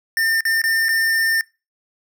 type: tone with dropouts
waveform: square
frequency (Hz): 1804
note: A6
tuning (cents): +43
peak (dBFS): -17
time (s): 0.17-1.41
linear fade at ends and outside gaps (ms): 1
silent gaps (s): 0.407-0.452 / 0.617-0.639 / 0.885-0.89
effects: noise-tail reverb RT60 0.3 s tail -25 dB re dry